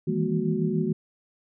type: tone cluster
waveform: sine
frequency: 159.6 / 166.6 / 202.9 / 233.8 / 370.3 Hz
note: D#3 / E3 / G#3 / A#3 / F#4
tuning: +44 / +19 / -40 / +5 / +1 cents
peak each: -29 dBFS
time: 0.07-0.93 s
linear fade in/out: 10 ms
effects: none